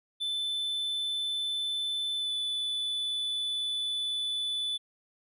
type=tone with pitch glide; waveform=triangle; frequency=3520 to 3482 Hz; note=A7 to A7; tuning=0 to -19 cents; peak=-28 dBFS; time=0.2-4.78 s; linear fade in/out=20 ms; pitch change=-19 cents; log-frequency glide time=2.17-2.32 s; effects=none